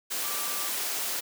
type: tone in noise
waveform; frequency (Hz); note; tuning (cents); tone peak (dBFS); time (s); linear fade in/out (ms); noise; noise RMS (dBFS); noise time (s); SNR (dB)
sine; 1174.7; D6; 0; -40; 0.23-0.7; 20; white; -31; 0.1-1.21; -12
effects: high-pass 300 Hz 12 dB/octave